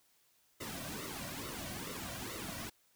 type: noise with flanger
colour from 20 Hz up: pink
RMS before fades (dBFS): -43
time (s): 0.6-2.7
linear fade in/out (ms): 10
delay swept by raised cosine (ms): 1.2 to 2.4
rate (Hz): 2.3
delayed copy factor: -0.75
effects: white hiss -71 dBFS RMS until 2.95 s